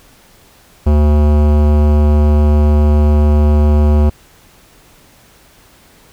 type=tone with hard clipping; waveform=sine; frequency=74.4 Hz; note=D2; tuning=23 cents sharp; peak=-9 dBFS; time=0.86-4.1 s; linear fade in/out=10 ms; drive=18 dB; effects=pink hiss -46 dBFS RMS until 6.12 s